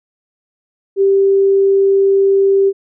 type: tone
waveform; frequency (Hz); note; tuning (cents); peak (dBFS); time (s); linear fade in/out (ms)
sine; 392; G4; 0; -8; 0.96-2.73; 50
effects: none